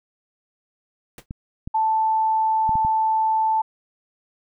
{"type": "noise with exponential decay", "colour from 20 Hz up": "pink", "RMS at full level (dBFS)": -36, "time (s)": [1.18, 1.26], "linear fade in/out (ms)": 2, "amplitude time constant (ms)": 16}
{"type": "clicks", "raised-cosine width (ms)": 5, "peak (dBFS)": -18, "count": 5, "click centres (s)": [1.309, 1.675, 2.693, 2.755, 2.849]}
{"type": "tone", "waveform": "sine", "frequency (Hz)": 880, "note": "A5", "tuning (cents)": 0, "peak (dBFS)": -17, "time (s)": [1.74, 3.62], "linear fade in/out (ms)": 10}
{"effects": []}